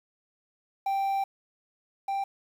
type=tone pair in turn; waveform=triangle; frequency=784 / 787 Hz; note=G5 / G5; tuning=0 / +7 cents; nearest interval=unison; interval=7 cents; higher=second; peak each=-23 / -25 dBFS; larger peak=first; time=0.86-1.24 / 2.08-2.24 s; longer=first; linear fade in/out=5 ms; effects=9-bit